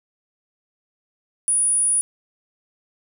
sine tone, 9730 Hz, D#9, 40 cents flat, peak -16 dBFS, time 1.48-2.01 s, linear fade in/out 0 ms, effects none

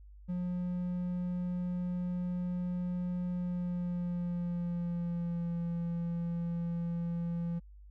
triangle tone with pitch glide, 178.6 to 170.24 Hz, F3 to F3, +39 to -44 cents, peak -30 dBFS, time 0.28-7.6 s, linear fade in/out 20 ms, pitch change -83 cents, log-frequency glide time 3.3-5.58 s, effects added 50 Hz sine -50 dBFS peak until 7.9 s

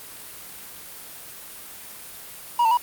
triangle tone with pitch steps, 956 / 899 / 968 Hz, A#5 / A5 / B5, +43 / +37 / -35 cents, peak -14 dBFS, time 2.59-2.773 s, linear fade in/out 5 ms, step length 61 ms, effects white hiss -40 dBFS RMS until 2.82 s + Opus 32 kbps

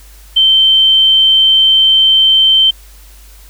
sine tone, 3110 Hz, G7, 14 cents flat, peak -5 dBFS, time 0.36-2.71 s, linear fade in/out 10 ms, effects added 50 Hz sine -36 dBFS peak until 3.49 s + white hiss -43 dBFS RMS until 3.49 s

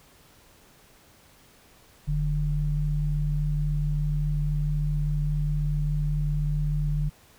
sine tone pair together, 41.87 / 149.2 Hz, E1 / D3, +28 / +28 cents, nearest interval octave + minor seventh, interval 2200 cents, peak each -26 / -25 dBFS, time 2.07-7.1 s, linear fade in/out 20 ms, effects pink hiss -56 dBFS RMS until 7.38 s

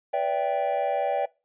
triangle chord, E minor seventh, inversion second, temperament equal with one note detuned, 493.9 / 576.9 / 659.3 / 784 Hz, B4 / D5 / E5 / G5, 0 / -31 / 0 / 0 cents, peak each -31 / -25 / -28 / -25 dBFS, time 0.13-1.26 s, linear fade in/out 10 ms, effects noise-tail reverb RT60 0.3 s tail -23 dB re dry + resampled to 8000 Hz

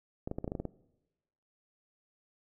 clicks, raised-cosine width 2 ms, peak -22 dBFS, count 9, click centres 0.275 / 0.314 / 0.385 / 0.444 / 0.478 / 0.519 / 0.552 / 0.6 / 0.653 s, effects noise-tail reverb RT60 1.0 s tail -21 dB re dry

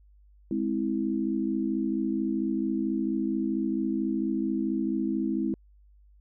sine chord, Ab augmented, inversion none, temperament equal with one note detuned, 207.7 / 261.6 / 326 Hz, Ab3 / C4 / E4, 0 / 0 / -19 cents, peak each -30 / -30 / -29 dBFS, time 0.51-5.54 s, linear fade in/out 2 ms, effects added 50 Hz sine -54 dBFS peak until 6.2 s

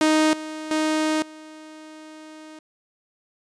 sawtooth tone with level steps, 311.1 Hz, D#4, in tune, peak -12 / -27 / -16 / -36 dBFS, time 0.01-2.59 s, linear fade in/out 2 ms, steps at 0.33 / 0.71 / 1.22 s, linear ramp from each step 2 ms, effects resampled to 22050 Hz

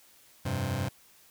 sawtooth chord, F suspended second, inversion none, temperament just, 87.31 / 98.22 / 130.96 Hz, F2 / G2 / C3, 0 / +4 / +2 cents, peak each -33 / -28 / -28 dBFS, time 0.45-0.89 s, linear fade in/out 10 ms, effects white hiss -59 dBFS RMS until 1.3 s

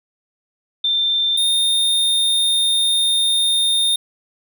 sine / square tone pair in turn, 3576 / 3649 Hz, A7 / A#7, +27 / -38 cents, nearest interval unison, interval 35 cents, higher second, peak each -15 dBFS, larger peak neither, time 0.84-1.37 / 1.37-3.96 s, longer second, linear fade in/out 5 ms, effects none

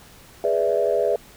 sine chord, E dominant seventh, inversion first, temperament equal, 415.3 / 493.9 / 587.3 / 659.3 Hz, G#4 / B4 / D5 / E5, 0 / 0 / 0 / 0 cents, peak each -23 dBFS, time 0.44-1.16 s, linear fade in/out 2 ms, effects tanh soft clip ceiling -8 dBFS + pink hiss -48 dBFS RMS until 1.36 s

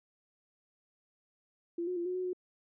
sine tone with pitch steps, 342 / 362.5 / 344.7 / 363.6 / 367.7 / 363.6 Hz, F4 / F#4 / F4 / F#4 / F#4 / F#4, -36 / -35 / -23 / -30 / -11 / -30 cents, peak -32 dBFS, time 1.78-2.332 s, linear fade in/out 5 ms, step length 92 ms, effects none

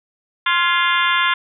harmonic tone with a mistuned harmonic, 349.2 Hz, F4, in tune, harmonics 3 / 4 / 5 / 6 / 7 / 8 / 9 / 10, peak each -19 / -21 / -22 / -22 / -29 / -26 / -27 / -24 dBFS, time 0.46-1.34 s, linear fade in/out 5 ms, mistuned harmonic 5, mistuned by -52 cents, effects none

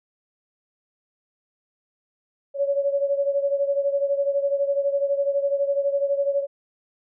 sine beating tone pair, 558 / 570 Hz, C#5 / C#5, +11 / +48 cents, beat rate 12 Hz, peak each -21 / -26 dBFS, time 2.54-6.47 s, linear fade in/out 50 ms, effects none

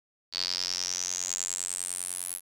sawtooth tone with band-pass filter sweep, 89.9 Hz, F#2, 49 cents flat, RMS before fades -33 dBFS, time 0.32-2.41 s, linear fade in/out 50 ms, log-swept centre 4500 to 11000 Hz, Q 8.5, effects none

